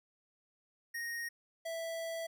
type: tone pair in turn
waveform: square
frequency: 1864.7 / 659.3 Hz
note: A#6 / E5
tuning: 0 / 0 cents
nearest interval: octave + tritone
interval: 1800 cents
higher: first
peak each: -38 / -38 dBFS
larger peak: neither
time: 0.94-1.29 / 1.65-2.27 s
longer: second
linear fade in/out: 10 ms
effects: none